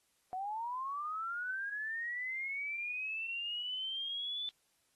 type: linear sweep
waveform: sine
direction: up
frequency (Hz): 725 to 3520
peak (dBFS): -36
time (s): 0.33-4.49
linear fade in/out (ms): 0
effects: white hiss -75 dBFS RMS until 4.95 s + AAC 32 kbps